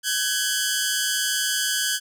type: tone pair together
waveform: 10% pulse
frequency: 1524 / 1664.4 Hz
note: G6 / G#6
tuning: -49 / +3 cents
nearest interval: major second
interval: 152 cents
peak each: -16 dBFS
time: 0.03-2 s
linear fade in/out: 50 ms
effects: none